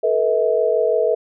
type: tone cluster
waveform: sine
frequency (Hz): 438.4 / 484.4 / 642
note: A4 / B4 / E5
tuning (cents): -6 / -34 / -46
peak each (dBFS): -19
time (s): 0.03-1.15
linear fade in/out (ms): 10
effects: none